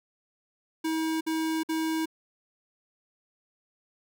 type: tone bursts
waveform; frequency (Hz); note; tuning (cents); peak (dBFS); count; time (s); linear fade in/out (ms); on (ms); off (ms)
square; 320; D#4; +49; -27; 3; 0.84-2.058; 10; 370; 54
effects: none